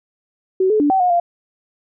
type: tone with pitch steps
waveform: sine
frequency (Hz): 376.6 / 429.2 / 291.4 / 765 / 721 / 693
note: F#4 / A4 / D4 / G5 / F#5 / F5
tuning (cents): +31 / -43 / -13 / -42 / -45 / -14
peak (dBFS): -12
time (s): 0.6-1.2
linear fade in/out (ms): 5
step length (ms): 100
effects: none